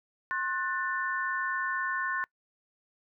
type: chord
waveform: sine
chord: F# diminished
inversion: second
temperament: just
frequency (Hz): 1065.6 / 1480 / 1776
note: C6 / F#6 / A6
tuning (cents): +31 / 0 / +16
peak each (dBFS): -33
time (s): 0.31-2.24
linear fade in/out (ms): 0
effects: noise-tail reverb RT60 0.1 s tail -25 dB re dry